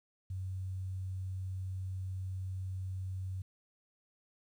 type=tone; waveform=sine; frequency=93.9 Hz; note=F#2; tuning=26 cents sharp; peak=-36 dBFS; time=0.3-3.42 s; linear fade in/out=5 ms; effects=11-bit

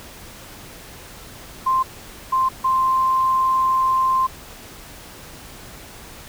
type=tone bursts at uneven times; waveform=sine; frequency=1046.5 Hz; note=C6; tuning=in tune; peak=-15 dBFS; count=3; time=1.66-1.83 / 2.32-2.49 / 2.64-4.27 s; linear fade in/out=10 ms; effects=pink hiss -40 dBFS RMS until 6.28 s

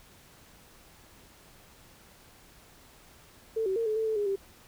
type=tone with pitch steps; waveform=sine; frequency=445.7 / 381 / 457.8 / 431.3 / 443.5 / 438.5 / 411.9 / 392.7 Hz; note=A4 / G4 / A#4 / A4 / A4 / A4 / G#4 / G4; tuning=+22 / -49 / -31 / -35 / +14 / -6 / -14 / +3 cents; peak=-26 dBFS; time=3.56-4.36 s; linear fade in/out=10 ms; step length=100 ms; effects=pink hiss -56 dBFS RMS until 4.67 s

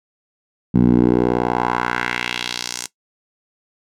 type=tone with band-pass filter sweep; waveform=10% pulse; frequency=60.5 Hz; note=B1; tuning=35 cents flat; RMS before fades=-18 dBFS; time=0.74-2.87 s; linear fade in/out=10 ms; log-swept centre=190 to 7300 Hz; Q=1.8; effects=noise-tail reverb RT60 0.1 s tail -18 dB re dry

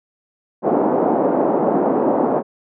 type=band-pass noise; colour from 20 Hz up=pink; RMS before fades=-17 dBFS; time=0.62-2.43 s; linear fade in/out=50 ms; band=240 to 840 Hz; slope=24 dB/octave; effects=none

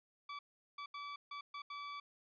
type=tone bursts at uneven times; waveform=sawtooth; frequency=1151 Hz; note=D6; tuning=35 cents flat; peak=-40 dBFS; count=6; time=0.29-0.39 / 0.78-0.86 / 0.94-1.16 / 1.31-1.41 / 1.54-1.62 / 1.7-2 s; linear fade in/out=5 ms; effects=resampled to 11025 Hz

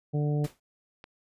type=harmonic tone; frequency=147.7 Hz; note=D3; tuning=10 cents sharp; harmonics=1 / 2 / 3 / 4 / 5; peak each=-25 / -35 / -35 / -41 / -43 dBFS; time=0.13-0.47 s; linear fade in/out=20 ms
type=noise with exponential decay; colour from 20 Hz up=pink; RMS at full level=-39 dBFS; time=0.44-0.6 s; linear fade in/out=5 ms; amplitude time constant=34 ms
type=click; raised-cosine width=0.3 ms; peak=-29 dBFS; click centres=1.041 s
effects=resampled to 32000 Hz

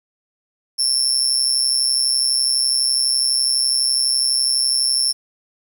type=tone with amplitude modulation; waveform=30% pulse; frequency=5380 Hz; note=E8; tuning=34 cents sharp; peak=-8 dBFS; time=0.78-5.13 s; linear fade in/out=20 ms; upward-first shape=sine; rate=132 Hz; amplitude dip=85%; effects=8-bit

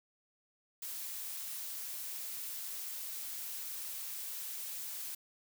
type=noise; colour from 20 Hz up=blue; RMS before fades=-42 dBFS; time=0.82-5.15 s; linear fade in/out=5 ms; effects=none

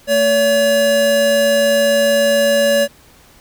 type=tone pair together; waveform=square; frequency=225 / 568 Hz; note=A3 / C#5; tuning=+39 / +42 cents; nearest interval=octave + major third; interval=1603 cents; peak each=-23 / -12 dBFS; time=0.07-2.88 s; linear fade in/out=50 ms; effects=pink hiss -47 dBFS RMS until 3.4 s

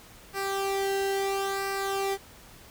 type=tone with flanger; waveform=sawtooth; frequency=392 Hz; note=G4; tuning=in tune; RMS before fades=-29 dBFS; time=0.33-2.18 s; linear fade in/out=50 ms; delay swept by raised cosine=0.29 to 0.87 ms; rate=0.74 Hz; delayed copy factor=-0.65; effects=pink hiss -51 dBFS RMS until 2.7 s

